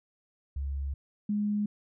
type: tone pair in turn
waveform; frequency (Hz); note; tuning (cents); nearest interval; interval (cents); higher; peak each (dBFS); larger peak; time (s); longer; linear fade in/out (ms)
sine; 69.3 / 207.7; C#2 / G#3; 0 / 0; octave + perfect fifth; 1900; second; -30 / -26; second; 0.56-0.94 / 1.29-1.66; first; 5
effects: none